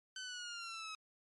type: linear sweep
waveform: 15% pulse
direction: down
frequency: 1532 to 1272 Hz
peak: -37 dBFS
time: 0.16-0.95 s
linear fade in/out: 2 ms
effects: MP3 48 kbps